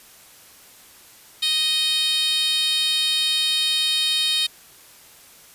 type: tone with high-pass filter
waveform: 10% pulse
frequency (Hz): 622.3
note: D#5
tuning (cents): 0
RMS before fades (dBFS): -21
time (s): 1.42-4.47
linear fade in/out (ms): 10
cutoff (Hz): 3700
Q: 3.7
effects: white hiss -48 dBFS RMS until 5.54 s + resampled to 32000 Hz